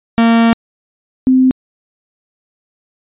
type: tone pair in turn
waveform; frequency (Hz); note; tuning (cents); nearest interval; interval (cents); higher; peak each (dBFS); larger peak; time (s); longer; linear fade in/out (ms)
45% pulse / sine; 230 / 258.7; A#3 / C4; -23 / -19; major second; 204; second; -7 / -6; second; 0.18-0.53 / 1.27-1.51; first; 0
effects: resampled to 8000 Hz